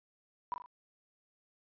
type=tone with echo; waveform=sine; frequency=983 Hz; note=B5; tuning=8 cents flat; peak=-32 dBFS; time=0.52-0.54 s; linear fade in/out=0 ms; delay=40 ms; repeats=3; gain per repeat=-6 dB; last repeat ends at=0.66 s; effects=resampled to 11025 Hz